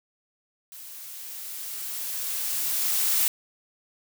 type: noise with level ramp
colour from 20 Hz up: blue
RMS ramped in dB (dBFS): -43 to -22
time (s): 0.72-3.28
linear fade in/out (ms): 0
effects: none